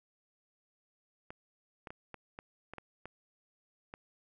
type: clicks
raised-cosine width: 0.5 ms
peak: -29 dBFS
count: 9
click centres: 1.305 / 1.872 / 1.905 / 2.143 / 2.389 / 2.736 / 2.783 / 3.056 / 3.939 s
effects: none